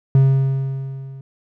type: tone with level ramp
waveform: triangle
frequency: 134.8 Hz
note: C#3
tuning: 48 cents flat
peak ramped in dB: -6 to -31 dBFS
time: 0.15-1.21 s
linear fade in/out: 2 ms
effects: none